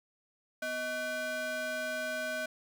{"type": "ring-modulated tone", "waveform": "square", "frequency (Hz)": 440, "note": "A4", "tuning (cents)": 0, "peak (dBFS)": -31, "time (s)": [0.62, 2.46], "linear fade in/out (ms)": 5, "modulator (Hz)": 1070, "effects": []}